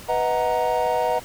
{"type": "chord", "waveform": "triangle", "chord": "B major seventh", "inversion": "none", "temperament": "equal with one note detuned", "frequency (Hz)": [493.9, 633.9, 740, 932.3], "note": ["B4", "D#5", "F#5", "A#5"], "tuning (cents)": [0, 32, 0, 0], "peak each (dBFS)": -23, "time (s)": [0.08, 1.2], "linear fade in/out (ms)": 20, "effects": ["pink hiss -41 dBFS RMS until 1.24 s"]}